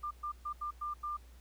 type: tone bursts at uneven times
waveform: sine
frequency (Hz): 1196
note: D6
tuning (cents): +31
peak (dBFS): -35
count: 6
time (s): 0.03-0.11 / 0.23-0.32 / 0.45-0.53 / 0.61-0.71 / 0.81-0.94 / 1.03-1.17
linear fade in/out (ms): 10
effects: added 60 Hz sine -53 dBFS peak until 1.4 s + pink hiss -65 dBFS RMS until 1.4 s